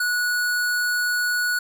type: tone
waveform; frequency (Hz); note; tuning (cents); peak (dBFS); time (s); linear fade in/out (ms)
square; 1466; F#6; -16; -21; 0-1.59; 5
effects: none